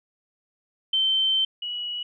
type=tone pair in turn; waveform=sine; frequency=3100 / 2926 Hz; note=G7 / F#7; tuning=-20 / -20 cents; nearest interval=minor second; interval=100 cents; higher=first; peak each=-19 / -28 dBFS; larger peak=first; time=0.93-1.45 / 1.62-2.03 s; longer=first; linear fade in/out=5 ms; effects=none